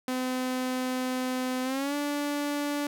sawtooth tone with pitch glide, 255.3 to 289.9 Hz, C4 to D4, -42 to -22 cents, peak -24 dBFS, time 0.08-2.87 s, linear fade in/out 2 ms, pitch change +220 cents, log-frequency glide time 1.63-1.95 s, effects none

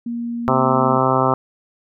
sine tone, 235.7 Hz, A#3, 19 cents sharp, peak -22 dBFS, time 0.06-0.98 s, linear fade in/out 5 ms
harmonic tone, 130.81 Hz, C3, in tune, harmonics 1 / 2 / 3 / 4 / 5 / 6 / 7 / 8 / 9 / 10, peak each -23 / -23 / -23 / -23 / -23 / -23 / -23 / -23 / -23 / -23 dBFS, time 0.48-1.34 s, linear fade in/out 0 ms
effects none

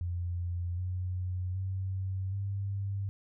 sine tone with pitch steps, 87.6 / 91.21 / 94.98 / 98.9 Hz, F2 / F#2 / F#2 / G2, +6 / -24 / +46 / +16 cents, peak -31 dBFS, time 0.01-3.09 s, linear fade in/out 0 ms, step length 770 ms, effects none

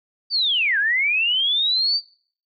sine linear two-way sweep, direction down then up, 4699 to 1568 to 4699 Hz, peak -17 dBFS, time 0.3-2.01 s, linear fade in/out 50 ms, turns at 0.78 s, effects noise-tail reverb RT60 0.5 s tail -22 dB re dry

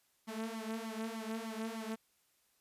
sawtooth tone with flanger, 222.9 Hz, A3, 23 cents sharp, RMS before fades -41 dBFS, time 0.27-1.96 s, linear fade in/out 20 ms, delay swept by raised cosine 0.91 to 4.61 ms, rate 3.3 Hz, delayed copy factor +0.8, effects white hiss -74 dBFS RMS until 2.6 s + resampled to 32000 Hz

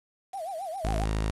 sine tone with vibrato, 709 Hz, F5, 26 cents sharp, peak -32 dBFS, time 0.33-1.05 s, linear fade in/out 10 ms, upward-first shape sine, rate 7.4 Hz, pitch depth 210 cents each way
sawtooth tone, 53.4 Hz, G#1, 49 cents sharp, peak -22 dBFS, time 0.84-1.31 s, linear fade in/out 10 ms
effects resampled to 24000 Hz + 8-bit

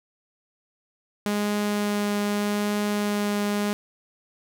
sawtooth tone with vibrato, 206.4 Hz, G#3, 10 cents flat, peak -19 dBFS, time 1.26-3.73 s, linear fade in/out 0 ms, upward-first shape triangle, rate 0.81 Hz, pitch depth 9 cents each way, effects none

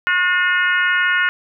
harmonic tone with a mistuned harmonic, 361.3 Hz, F#4, 41 cents flat, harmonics 3 / 4 / 5 / 6 / 7 / 8, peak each -26 / -16 / -20 / -25 / -28 / -27 dBFS, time 0.07-1.29 s, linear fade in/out 0 ms, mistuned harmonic 6, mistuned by -39 cents, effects none

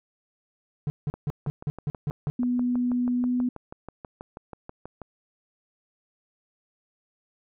triangle tone bursts, 146.83 Hz, D3, in tune, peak -22 dBFS, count 8, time 0.87-2.3 s, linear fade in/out 0 ms, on 30 ms, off 170 ms
click train, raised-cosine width 1 ms, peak -24 dBFS, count 25, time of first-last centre 1.14-5.017 s, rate 6.19 Hz
sine tone with pitch glide, 246.1 to 248.1 Hz, B3 to B3, -6 to +8 cents, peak -22 dBFS, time 2.39-3.49 s, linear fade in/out 5 ms, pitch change +14 cents, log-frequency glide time 3.19-3.27 s
effects none

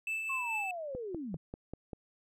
triangle tone with tremolo, 2637 Hz, E7, in tune, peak -30 dBFS, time 0.07-0.71 s, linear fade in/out 2 ms, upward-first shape triangle, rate 4.6 Hz, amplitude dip 40%
sine linear sweep, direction down, 1102 to 146.83 Hz, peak -37 dBFS, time 0.29-1.37 s, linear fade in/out 10 ms
click train, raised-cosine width 2 ms, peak -27 dBFS, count 6, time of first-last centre 0.95-1.932 s, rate 5.09 Hz
effects none

